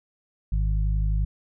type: harmonic tone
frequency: 51.6 Hz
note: G#1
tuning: 10 cents flat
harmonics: 1 / 2 / 3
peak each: -21 / -30 / -32 dBFS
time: 0.52-1.25 s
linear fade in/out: 5 ms
effects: none